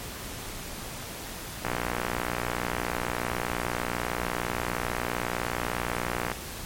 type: click train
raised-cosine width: 0.5 ms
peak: -12 dBFS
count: 281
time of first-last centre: 1.65-6.317 s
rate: 60 Hz
effects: pink hiss -38 dBFS RMS until 6.65 s + MP3 64 kbps